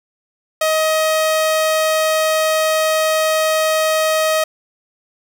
sawtooth tone, 630 Hz, D#5, 21 cents sharp, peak -10 dBFS, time 0.61-4.44 s, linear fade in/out 5 ms, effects none

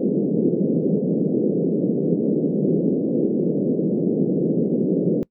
pink band-pass noise, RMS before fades -20 dBFS, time 0-5.23 s, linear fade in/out 0 ms, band 160 to 490 Hz, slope 48 dB/octave, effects noise-tail reverb RT60 0.1 s tail -23 dB re dry

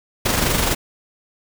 pink noise with amplitude modulation, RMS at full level -17 dBFS, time 0.25-0.75 s, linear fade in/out 10 ms, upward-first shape sine, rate 24 Hz, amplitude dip 45%, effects none

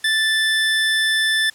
25% pulse tone, 1760 Hz, A6, in tune, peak -12 dBFS, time 0.04-1.5 s, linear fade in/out 5 ms, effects white hiss -49 dBFS RMS until 1.54 s + low-pass 10000 Hz 12 dB/octave

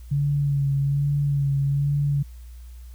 sine tone with vibrato, 141.4 Hz, C#3, 35 cents sharp, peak -19 dBFS, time 0.11-2.23 s, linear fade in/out 10 ms, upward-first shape sine, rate 1.2 Hz, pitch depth 30 cents each way, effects added 60 Hz sine -38 dBFS peak until 2.94 s + white hiss -58 dBFS RMS until 2.94 s

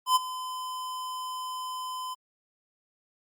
square tone with ADSR envelope, 1020 Hz, C6, 44 cents flat, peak -18 dBFS, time 0.06-2.15 s, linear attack 97 ms, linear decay 22 ms, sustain -16 dB, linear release 21 ms, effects Opus 48 kbps

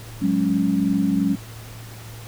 sine chord, F# suspended second, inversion none, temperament equal, 185 / 207.7 / 277.2 Hz, F#3 / G#3 / C#4, 0 / 0 / 0 cents, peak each -22 / -22 / -21 dBFS, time 0.21-1.36 s, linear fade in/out 20 ms, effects added 112 Hz sine -37 dBFS peak until 2.27 s + pink hiss -42 dBFS RMS until 2.27 s

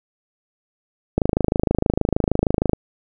click train, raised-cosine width 2 ms, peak -3 dBFS, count 42, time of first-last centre 1.18-2.733 s, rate 26.4 Hz, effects none

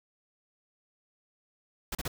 pink noise bursts, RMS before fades -34 dBFS, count 3, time 1.92-2.08 s, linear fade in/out 5 ms, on 30 ms, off 35 ms, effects none

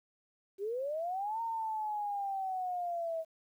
sine linear two-way sweep, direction up then down, 377.4 to 922 to 641 Hz, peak -33 dBFS, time 0.58-3.25 s, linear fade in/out 50 ms, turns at 1.41 s, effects 11-bit

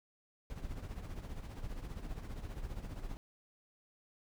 brown noise with tremolo, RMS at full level -40 dBFS, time 0.5-3.17 s, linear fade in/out 0 ms, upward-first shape triangle, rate 15 Hz, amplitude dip 70%, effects none

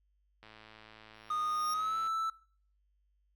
click train, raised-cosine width 0.3 ms, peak -37 dBFS, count 180, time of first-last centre 0.43-2.072 s, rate 109 Hz
sawtooth tone with exponential growth, 5570 Hz, F8, 5 cents flat, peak -35 dBFS, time 1.14-1.74 s, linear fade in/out 5 ms, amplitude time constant 130 ms
triangle tone with pitch glide, 1232 to 1320.4 Hz, D#6 to E6, -17 to +2 cents, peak -29 dBFS, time 1.3-2.3 s, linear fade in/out 5 ms, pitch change +119 cents, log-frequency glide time 1.67-1.97 s
effects noise-tail reverb RT60 0.5 s tail -22 dB re dry + added 50 Hz sine -70 dBFS peak until 3.35 s

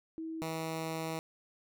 sine / 10% pulse tone pair in turn, 322.6 / 161.3 Hz, E4 / E3, -37 / -37 cents, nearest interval octave, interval 1200 cents, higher first, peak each -37 / -27 dBFS, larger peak second, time 0.18-0.42 / 0.42-1.19 s, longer second, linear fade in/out 0 ms, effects none

